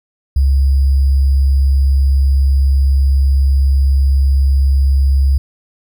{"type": "tone with sample-and-hold", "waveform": "sine", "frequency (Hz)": 68, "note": "C#2", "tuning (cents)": -33, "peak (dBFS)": -8, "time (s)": [0.36, 5.38], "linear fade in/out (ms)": 5, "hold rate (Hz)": 4900, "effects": []}